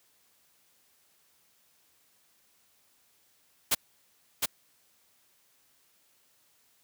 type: noise with echo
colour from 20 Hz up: white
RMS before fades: -24 dBFS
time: 3.71-3.75 s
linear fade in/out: 10 ms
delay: 710 ms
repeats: 1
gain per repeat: -3 dB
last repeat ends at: 4.46 s
effects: white hiss -67 dBFS RMS until 6.83 s + high-pass 60 Hz 12 dB/octave